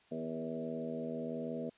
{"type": "harmonic tone with a mistuned harmonic", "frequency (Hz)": 81, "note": "E2", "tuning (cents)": -30, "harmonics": [2, 3, 4, 5, 6, 7, 8], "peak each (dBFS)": [-47, -40, -51, -46, -43, -48, -45], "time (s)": [0.11, 1.7], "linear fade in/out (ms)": 10, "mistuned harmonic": 6, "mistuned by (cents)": -18, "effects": ["white hiss -66 dBFS RMS until 1.77 s", "resampled to 8000 Hz"]}